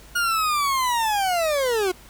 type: linear sweep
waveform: 40% pulse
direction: down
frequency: 1440 to 352.8 Hz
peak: -19 dBFS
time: 0.15-1.92 s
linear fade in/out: 10 ms
effects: added 50 Hz sine -48 dBFS peak until 2.09 s + pink hiss -48 dBFS RMS until 2.09 s